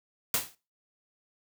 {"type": "noise with exponential decay", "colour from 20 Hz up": "white", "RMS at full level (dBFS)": -23, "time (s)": [0.34, 0.55], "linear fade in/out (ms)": 2, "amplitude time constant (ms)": 44, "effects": ["noise-tail reverb RT60 0.3 s tail -19 dB re dry"]}